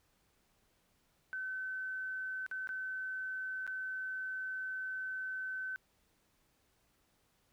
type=tone with dropouts; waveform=sine; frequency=1525 Hz; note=G6; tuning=48 cents flat; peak=-37 dBFS; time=1.33-5.76 s; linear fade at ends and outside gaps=0 ms; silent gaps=2.464-2.513 / 2.673-2.691 / 3.666-3.676 s; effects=pink hiss -74 dBFS RMS until 7.52 s